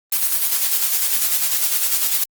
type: noise with tremolo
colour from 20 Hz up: blue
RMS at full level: -17 dBFS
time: 0.12-2.24 s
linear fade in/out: 5 ms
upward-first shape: square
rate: 10 Hz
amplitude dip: 40%
effects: Opus 24 kbps